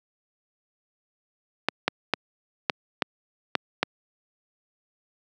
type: clicks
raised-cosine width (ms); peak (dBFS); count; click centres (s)
0.3; -4; 7; 1.686 / 1.88 / 2.137 / 2.698 / 3.022 / 3.553 / 3.83
effects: high-pass 200 Hz 12 dB/octave